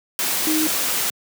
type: tone in noise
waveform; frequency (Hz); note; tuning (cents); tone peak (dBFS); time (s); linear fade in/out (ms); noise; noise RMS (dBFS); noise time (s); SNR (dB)
sine; 313; D#4; +10; -19; 0.47-0.67; 0; white; -22; 0.19-1.1; 0
effects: high-pass 150 Hz 12 dB/octave